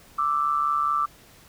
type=tone pair together; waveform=sine; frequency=1174.7 / 1319.4 Hz; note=D6 / E6; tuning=0 / +1 cents; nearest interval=major second; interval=201 cents; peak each=-22 / -26 dBFS; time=0.18-1.06 s; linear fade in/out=10 ms; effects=pink hiss -52 dBFS RMS until 1.48 s